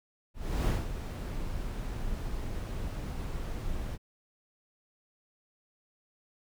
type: noise with ADSR envelope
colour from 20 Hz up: brown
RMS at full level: -25 dBFS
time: 0.34-3.98 s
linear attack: 340 ms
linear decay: 160 ms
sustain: -10 dB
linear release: 39 ms
effects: none